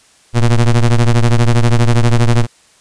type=ring-modulated tone; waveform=square; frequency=60.2 Hz; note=B1; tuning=44 cents flat; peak=-5 dBFS; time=0.33-2.47 s; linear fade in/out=50 ms; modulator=54 Hz; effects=white hiss -49 dBFS RMS until 2.8 s + resampled to 22050 Hz